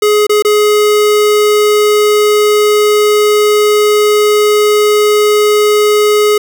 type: tone with dropouts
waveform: square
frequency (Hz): 420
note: G#4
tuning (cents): +19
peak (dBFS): -7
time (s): 0.02-6.38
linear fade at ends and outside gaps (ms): 5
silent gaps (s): 0.268-0.294 / 0.424-0.448
effects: none